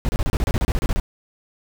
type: noise bursts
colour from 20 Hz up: brown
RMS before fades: -19 dBFS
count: 14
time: 0.05-0.999 s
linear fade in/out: 0 ms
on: 39 ms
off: 31 ms
effects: none